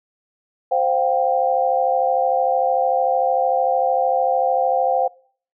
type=chord; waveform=sine; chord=C suspended fourth; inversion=none; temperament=equal with one note detuned; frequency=523.3 / 710.7 / 784 Hz; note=C5 / F5 / G5; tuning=0 / +30 / 0 cents; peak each=-20 dBFS; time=0.71-5.08 s; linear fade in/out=10 ms; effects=noise-tail reverb RT60 0.5 s tail -23 dB re dry